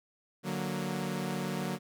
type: chord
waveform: sawtooth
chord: D augmented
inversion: none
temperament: equal with one note detuned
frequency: 147.43 / 185 / 233.1 Hz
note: D3 / F#3 / A#3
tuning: +7 / 0 / 0 cents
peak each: -34 / -31 / -34 dBFS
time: 0.43-1.79 s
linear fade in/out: 50 ms
effects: none